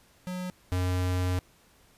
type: tone pair in turn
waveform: square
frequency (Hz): 181.9 / 90.95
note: F#3 / F#2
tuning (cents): -29 / -29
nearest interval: octave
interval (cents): 1200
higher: first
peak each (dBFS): -33 / -26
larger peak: second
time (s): 0.27-0.5 / 0.72-1.39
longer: second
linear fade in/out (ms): 0
effects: pink hiss -61 dBFS RMS until 1.97 s + resampled to 32000 Hz